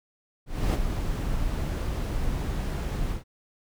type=noise with ADSR envelope; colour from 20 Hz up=brown; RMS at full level=-21 dBFS; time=0.46-3.24 s; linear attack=280 ms; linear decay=28 ms; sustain=-7 dB; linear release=130 ms; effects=none